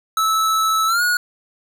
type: tone with pitch glide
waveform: square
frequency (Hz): 1307 to 1450.2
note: E6 to F#6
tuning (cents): -15 to -35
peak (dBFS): -16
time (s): 0.17-1.17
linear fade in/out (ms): 2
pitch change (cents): +180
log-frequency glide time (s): 0.87-1.02
effects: none